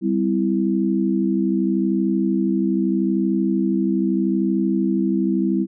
sine chord, C major, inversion second, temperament equal with one note detuned, 196 / 256.8 / 329.6 Hz, G3 / C4 / E4, 0 / -32 / 0 cents, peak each -20 / -23 / -21 dBFS, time 0.01-5.67 s, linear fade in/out 50 ms, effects none

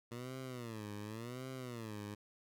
15% pulse tone with vibrato, 116.3 Hz, A#2, 4 cents flat, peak -37 dBFS, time 0.11-2.15 s, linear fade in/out 10 ms, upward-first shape sine, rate 0.9 Hz, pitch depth 210 cents each way, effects none

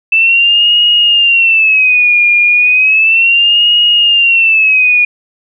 sine tone with vibrato, 2637 Hz, E7, in tune, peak -5 dBFS, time 0.12-5.05 s, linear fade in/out 5 ms, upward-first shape sine, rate 0.34 Hz, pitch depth 150 cents each way, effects none

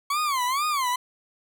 40% pulse tone with vibrato, 1101 Hz, C#6, 12 cents flat, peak -22 dBFS, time 0.1-0.96 s, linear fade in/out 5 ms, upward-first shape sine, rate 2.2 Hz, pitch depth 200 cents each way, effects none

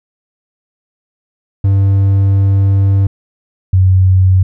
triangle / sine tone pair in turn, 98 / 93.45 Hz, G2 / F#2, 0 / +18 cents, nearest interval minor second, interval 82 cents, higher first, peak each -5 dBFS, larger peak neither, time 1.64-3.07 / 3.73-4.43 s, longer first, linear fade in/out 5 ms, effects none

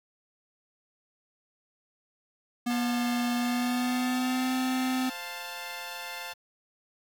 square tone with pitch glide, 241.5 to 257.3 Hz, B3 to C4, -39 to -29 cents, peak -27 dBFS, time 2.66-5.1 s, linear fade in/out 10 ms, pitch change +110 cents, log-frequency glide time 3.36-4.53 s
10% pulse chord, F major, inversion second, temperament equal, 523.3 / 698.5 / 880 Hz, C5 / F5 / A5, 0 / 0 / 0 cents, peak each -36 / -33 / -31 dBFS, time 2.69-6.34 s, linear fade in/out 20 ms
effects 9-bit

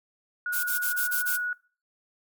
sine tone with pitch glide, 1452 to 1462.9 Hz, F#6 to F#6, -33 to -20 cents, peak -27 dBFS, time 0.46-1.53 s, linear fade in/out 2 ms, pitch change +13 cents, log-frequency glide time 0.62-1.23 s
violet noise bursts, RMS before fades -28 dBFS, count 6, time 0.52-1.375 s, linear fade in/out 20 ms, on 120 ms, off 27 ms
effects noise-tail reverb RT60 0.4 s tail -22 dB re dry + MP3 96 kbps

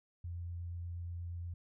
sine tone with vibrato, 86.4 Hz, F2, 18 cents flat, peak -39 dBFS, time 0.24-1.54 s, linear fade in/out 5 ms, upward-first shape sine, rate 8.4 Hz, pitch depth 9 cents each way, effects none

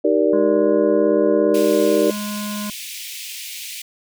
sine chord, Eb major seventh, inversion none, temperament just, 311.1 / 388.9 / 466.7 / 583.4 Hz, Eb4 / G4 / Bb4 / D5, 0 / -14 / +2 / -12 cents, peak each -19 dBFS, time 0.04-2.11 s, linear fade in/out 10 ms
harmonic tone, 207.7 Hz, G#3, in tune, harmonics 1 / 3 / 5 / 7 / 8, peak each -25 / -37 / -34 / -41 / -47 dBFS, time 0.33-2.7 s, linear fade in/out 2 ms
pink high-pass noise, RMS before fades -32 dBFS, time 1.54-3.82 s, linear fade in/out 5 ms, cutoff 2200 Hz, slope 48 dB/octave
effects none

